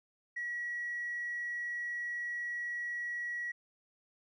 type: tone with tanh clipping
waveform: triangle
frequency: 1922 Hz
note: B6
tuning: 48 cents flat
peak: -35 dBFS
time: 0.36-3.52 s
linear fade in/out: 10 ms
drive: 4 dB
effects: none